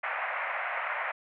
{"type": "band-pass noise", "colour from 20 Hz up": "white", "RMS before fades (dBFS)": -33, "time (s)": [0.03, 1.12], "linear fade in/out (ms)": 10, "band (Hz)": [580, 2300], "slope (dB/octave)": 48, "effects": []}